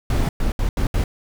brown noise bursts at uneven times, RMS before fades -19 dBFS, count 5, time 0.1-0.29 / 0.4-0.52 / 0.59-0.69 / 0.77-0.87 / 0.94-1.04 s, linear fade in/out 2 ms, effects none

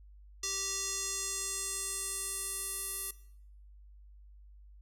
square tone with band-pass filter sweep, 389.8 Hz, G4, 10 cents flat, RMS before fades -37 dBFS, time 0.43-3.11 s, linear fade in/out 5 ms, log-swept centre 6100 to 11000 Hz, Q 2.9, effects noise-tail reverb RT60 0.7 s tail -19 dB re dry + added 50 Hz sine -52 dBFS peak until 4.81 s

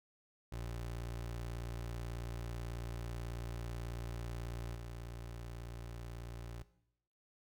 25% pulse tone with level steps, 58.27 Hz, A#1, in tune, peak -37 / -41 dBFS, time 0.52-6.63 s, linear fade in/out 5 ms, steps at 4.74 s, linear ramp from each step 20 ms, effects noise-tail reverb RT60 0.8 s tail -17 dB re dry

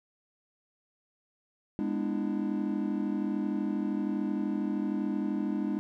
triangle chord, E dominant seventh, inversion first, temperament just, 206 / 247.2 / 296.7 / 329.6 Hz, G#3 / B3 / D4 / E4, -14 / +2 / +18 / 0 cents, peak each -30 / -34 / -31 / -35 dBFS, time 1.79-5.79 s, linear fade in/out 0 ms, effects none

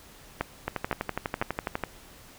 two click trains, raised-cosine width 0.5 ms, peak -11 / -13 dBFS, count 3 / 15, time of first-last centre 0.41-1.415 / 0.68-1.837 s, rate 1.99 / 12.1 Hz, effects pink hiss -51 dBFS RMS until 2.38 s

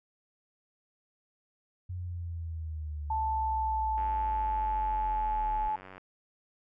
sine linear sweep, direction down, 91.1 to 34 Hz, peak -34 dBFS, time 1.89-5.69 s, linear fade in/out 10 ms
sine tone with pitch glide, 880 to 859.4 Hz, A5 to A5, 0 to -41 cents, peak -28 dBFS, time 3.1-5.76 s, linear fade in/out 5 ms, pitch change -41 cents, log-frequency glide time 3.49-5.34 s
click train, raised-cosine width 0.5 ms, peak -32 dBFS, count 189, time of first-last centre 3.98-5.98 s, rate 94 Hz
effects none

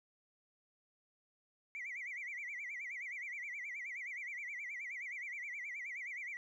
sine tone with vibrato, 2137 Hz, C7, 36 cents sharp, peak -40 dBFS, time 1.75-6.37 s, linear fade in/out 0 ms, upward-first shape sine, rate 9.5 Hz, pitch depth 180 cents each way, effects tanh soft clip ceiling -38 dBFS + 13-bit

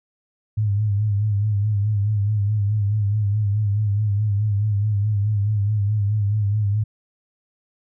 sine tone with vibrato, 103.83 Hz, G#2, in tune, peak -17 dBFS, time 0.57-6.84 s, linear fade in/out 10 ms, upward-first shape sine, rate 4.7 Hz, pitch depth 68 cents each way, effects none

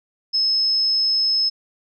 sine tone, 5190 Hz, E8, 28 cents flat, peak -16 dBFS, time 0.33-1.5 s, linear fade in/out 20 ms, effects none

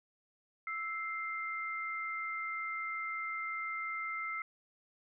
sine tone pair together, 1318.5 / 2093 Hz, E6 / C7, 0 / 0 cents, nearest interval minor sixth, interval 800 cents, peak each -39 / -38 dBFS, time 0.67-4.42 s, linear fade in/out 2 ms, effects none

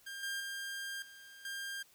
sawtooth tone with level steps, 1600 Hz, G6, 35 cents sharp, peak -39 / -33 / -36 / -49 / -36 dBFS, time 0.06-1.83 s, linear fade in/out 10 ms, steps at 0.23 / 0.4 / 1.02 / 1.45 s, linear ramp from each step 2 ms, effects white hiss -65 dBFS RMS until 1.94 s

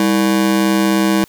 40% pulse ring-modulated tone, 261.6 Hz, C4, in tune, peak -8 dBFS, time 0-1.24 s, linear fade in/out 0 ms, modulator 61.5 Hz, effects white hiss -49 dBFS RMS until 1.28 s

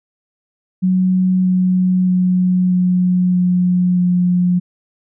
sine tone with pitch steps, 185 / 183.72 / 182.45 / 181.19 / 179.94 / 178.7 Hz, F#3 / F#3 / F#3 / F#3 / F#3 / F3, 0 / -12 / -24 / -36 / -48 / +40 cents, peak -11 dBFS, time 0.82-4.6 s, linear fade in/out 20 ms, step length 630 ms, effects none

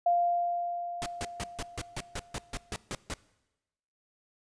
sine tone with exponential decay, 697 Hz, F5, 4 cents flat, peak -21 dBFS, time 0.06-2.73 s, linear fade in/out 5 ms, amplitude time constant 580 ms
pink noise bursts, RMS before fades -35 dBFS, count 12, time 1.02-3.138 s, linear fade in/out 0 ms, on 39 ms, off 150 ms
effects noise-tail reverb RT60 1.0 s tail -21 dB re dry + resampled to 22050 Hz

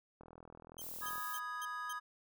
click train, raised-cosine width 1 ms, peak -40 dBFS, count 41, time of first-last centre 0.21-1.181 s, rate 41.2 Hz
15% pulse tone bursts, 3140 Hz, G7, 2 cents sharp, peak -38 dBFS, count 5, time 0.78-1.93 s, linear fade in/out 5 ms, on 38 ms, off 240 ms
violet noise, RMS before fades -46 dBFS, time 0.8-1.4 s, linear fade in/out 20 ms
triangle chord, G# minor, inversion first, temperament equal, 987.8 / 1244.5 / 1661.2 Hz, B5 / D#6 / G#6, 0 / 0 / 0 cents, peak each -46 / -40 / -43 dBFS, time 1.01-2 s, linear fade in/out 20 ms
effects none

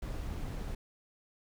brown noise, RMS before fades -38 dBFS, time 0.02-0.75 s, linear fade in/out 5 ms, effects none

